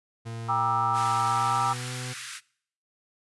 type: tone with pitch glide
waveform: 40% pulse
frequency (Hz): 114.7 to 125.81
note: A#2 to B2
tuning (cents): -28 to +32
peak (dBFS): -33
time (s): 0.25-2.14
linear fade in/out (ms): 20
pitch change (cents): +160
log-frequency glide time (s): 1.19-1.91
type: chord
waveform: sine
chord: E half-diminished seventh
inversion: first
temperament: just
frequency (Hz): 791.1 / 949.3 / 1186.7 / 1318.5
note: G5 / Bb5 / D6 / E6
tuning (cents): +16 / +31 / +18 / 0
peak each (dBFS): -28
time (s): 0.48-1.74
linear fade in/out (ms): 20
type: high-pass noise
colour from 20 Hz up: pink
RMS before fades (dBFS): -38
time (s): 0.93-2.41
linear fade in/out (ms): 50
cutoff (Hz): 1300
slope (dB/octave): 48
effects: noise-tail reverb RT60 0.6 s tail -23 dB re dry + resampled to 24000 Hz